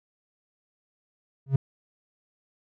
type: tone with exponential growth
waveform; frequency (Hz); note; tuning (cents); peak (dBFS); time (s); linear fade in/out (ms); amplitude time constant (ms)
triangle; 135.7; C#3; -36; -12; 1.46-1.56; 5; 21
effects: none